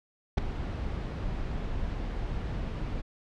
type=noise with ADSR envelope; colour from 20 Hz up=brown; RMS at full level=-17 dBFS; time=0.37-3.02 s; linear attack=13 ms; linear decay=4 ms; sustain=-16 dB; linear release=19 ms; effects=low-pass 4000 Hz 12 dB/octave